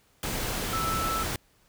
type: tone in noise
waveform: sine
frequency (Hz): 1318.5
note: E6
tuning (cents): 0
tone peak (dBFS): -28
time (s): 0.73-1.23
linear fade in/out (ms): 2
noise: pink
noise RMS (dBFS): -31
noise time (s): 0.23-1.36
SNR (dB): 0
effects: pink hiss -64 dBFS RMS until 1.68 s